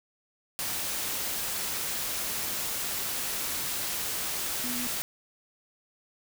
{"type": "tone in noise", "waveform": "sine", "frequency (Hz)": 246.2, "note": "B3", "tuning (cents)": -5, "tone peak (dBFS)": -35, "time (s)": [4.64, 4.87], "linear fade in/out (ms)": 0, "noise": "white", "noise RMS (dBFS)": -32, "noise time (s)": [0.59, 5.02], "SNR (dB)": -6, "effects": []}